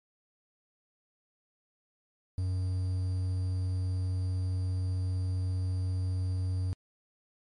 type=tone with quantisation; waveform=triangle; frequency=92.5 Hz; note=F#2; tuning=in tune; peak=-26 dBFS; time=2.38-6.73 s; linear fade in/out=0 ms; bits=9; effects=MP3 48 kbps